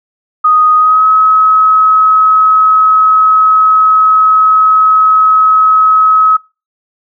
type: tone with pitch glide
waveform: sine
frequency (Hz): 1244.5 to 1280.2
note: D#6 to D#6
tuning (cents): 0 to +49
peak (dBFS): -4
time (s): 0.44-6.37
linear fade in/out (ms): 10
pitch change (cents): +49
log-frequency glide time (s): 0.77-1.05
effects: noise-tail reverb RT60 0.3 s tail -25 dB re dry